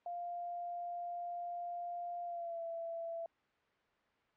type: tone with pitch glide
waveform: sine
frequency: 698.5 to 668.5 Hz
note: F5 to E5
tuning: 0 to +24 cents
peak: -39 dBFS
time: 0.06-3.26 s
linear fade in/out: 2 ms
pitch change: -76 cents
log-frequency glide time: 2.24-2.62 s
effects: white hiss -73 dBFS RMS until 4.36 s + low-pass 2000 Hz 12 dB/octave